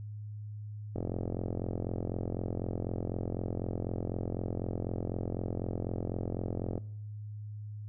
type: click train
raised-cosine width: 2 ms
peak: -21 dBFS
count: 257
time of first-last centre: 0.96-6.778 s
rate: 44 Hz
effects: noise-tail reverb RT60 0.8 s tail -23 dB re dry + added 105 Hz sine -39 dBFS peak until 7.88 s